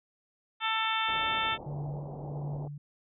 harmonic tone, 444 Hz, A4, 16 cents sharp, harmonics 2 / 3 / 4 / 5 / 6 / 7 / 8, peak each -33 / -32 / -37 / -37 / -36 / -38 / -35 dBFS, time 0.6-1.58 s, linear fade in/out 50 ms
white low-pass noise, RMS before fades -44 dBFS, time 1.08-2.68 s, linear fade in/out 5 ms, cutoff 850 Hz, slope 48 dB/octave
sine tone with tremolo, 145.4 Hz, D3, 17 cents flat, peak -32 dBFS, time 1.66-2.78 s, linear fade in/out 5 ms, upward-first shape triangle, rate 1.5 Hz, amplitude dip 70%
effects none

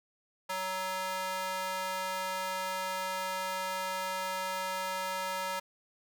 square tone with high-pass filter, 187.1 Hz, F#3, 20 cents sharp, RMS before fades -35 dBFS, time 0.49-5.6 s, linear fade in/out 10 ms, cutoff 850 Hz, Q 1.5, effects none

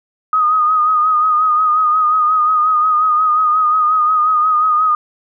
sine tone with vibrato, 1244.5 Hz, D#6, in tune, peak -10 dBFS, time 0.33-4.95 s, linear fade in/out 2 ms, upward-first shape sine, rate 5.6 Hz, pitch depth 42 cents each way, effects none

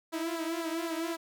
sawtooth tone with flanger, 329.6 Hz, E4, in tune, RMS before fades -34 dBFS, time 0.12-1.17 s, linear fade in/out 20 ms, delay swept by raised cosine 0.33 to 5.03 ms, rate 3.9 Hz, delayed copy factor -0.75, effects none

